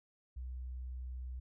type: tone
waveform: sine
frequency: 62.9 Hz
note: B1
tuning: 32 cents sharp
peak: -40 dBFS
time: 0.36-1.4 s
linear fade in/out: 10 ms
effects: none